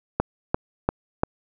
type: click train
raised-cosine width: 1 ms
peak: -5 dBFS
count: 4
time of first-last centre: 0.2-1.234 s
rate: 2.9 Hz
effects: none